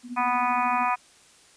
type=tone with tremolo; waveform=sine; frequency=244.3 Hz; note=B3; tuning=19 cents flat; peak=-29 dBFS; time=0.03-0.9 s; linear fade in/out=50 ms; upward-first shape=triangle; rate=13 Hz; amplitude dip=90%
type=harmonic tone; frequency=246.9 Hz; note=B3; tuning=in tune; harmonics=3 / 4 / 5 / 6 / 7 / 8 / 9 / 10; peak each=-27 / -25 / -28 / -39 / -38 / -40 / -39 / -32 dBFS; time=0.16-0.96 s; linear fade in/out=20 ms
effects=white hiss -55 dBFS RMS until 1.56 s + resampled to 22050 Hz